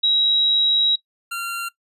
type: tone pair in turn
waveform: sine / 25% pulse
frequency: 3851 / 1380.5 Hz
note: B7 / F6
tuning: -44 / -20 cents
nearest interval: octave + tritone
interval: 1776 cents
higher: first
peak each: -14 / -21 dBFS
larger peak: first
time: 0.03-0.96 / 1.31-1.69 s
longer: first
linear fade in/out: 10 ms
effects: noise-tail reverb RT60 0.1 s tail -19 dB re dry + resampled to 32000 Hz